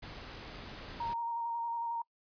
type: noise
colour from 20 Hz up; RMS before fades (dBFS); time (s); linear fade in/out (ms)
pink; -46; 0.02-1.14; 10
type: tone with vibrato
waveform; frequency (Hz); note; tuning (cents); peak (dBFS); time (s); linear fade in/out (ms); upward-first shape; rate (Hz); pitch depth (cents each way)
sine; 932.3; A#5; 0; -33; 1-2.02; 5; square; 11; 15
effects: noise-tail reverb RT60 0.1 s tail -26 dB re dry + resampled to 11025 Hz